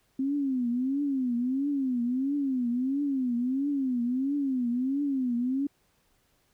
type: tone with vibrato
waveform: sine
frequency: 261.6 Hz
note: C4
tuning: in tune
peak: -25 dBFS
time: 0.19-5.67 s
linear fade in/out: 5 ms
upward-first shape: triangle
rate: 1.5 Hz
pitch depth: 190 cents each way
effects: pink hiss -69 dBFS RMS until 6.53 s